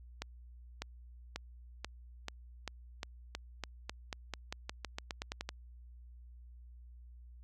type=accelerating click train; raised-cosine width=0.2 ms; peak=-21 dBFS; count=21; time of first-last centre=0.22-5.491 s; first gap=600 ms; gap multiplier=0.9; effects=added 60 Hz sine -51 dBFS peak until 7.43 s